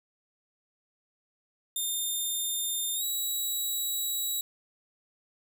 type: tone with pitch glide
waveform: 5% pulse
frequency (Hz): 3621 to 3881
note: A7 to B7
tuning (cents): +49 to -31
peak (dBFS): -22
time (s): 1.76-4.41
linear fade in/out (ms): 2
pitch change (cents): +120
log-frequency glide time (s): 2.95-3.04
effects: none